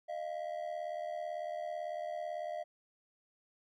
triangle ring-modulated tone, 654 Hz, E5, 14 cents flat, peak -32 dBFS, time 0.08-2.64 s, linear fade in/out 20 ms, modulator 39 Hz, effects none

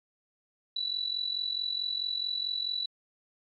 sine tone with amplitude modulation, 3951 Hz, B7, in tune, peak -26 dBFS, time 0.76-2.86 s, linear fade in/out 5 ms, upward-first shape sine, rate 44.6 Hz, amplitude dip 75%, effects MP3 48 kbps

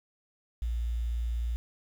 sine tone with quantisation, 58.27 Hz, A#1, in tune, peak -28 dBFS, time 0.62-1.56 s, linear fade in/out 0 ms, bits 9, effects none

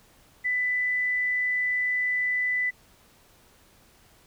sine tone, 1993 Hz, B6, 15 cents sharp, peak -23 dBFS, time 0.44-2.71 s, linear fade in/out 20 ms, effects pink hiss -58 dBFS RMS until 4.26 s

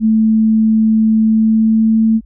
sine tone with pitch glide, 219.9 to 222.2 Hz, A3 to A3, -1 to +17 cents, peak -8 dBFS, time 0-2.21 s, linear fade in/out 50 ms, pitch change +18 cents, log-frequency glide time 1.25-2.07 s, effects added 50 Hz sine -39 dBFS peak until 2.25 s

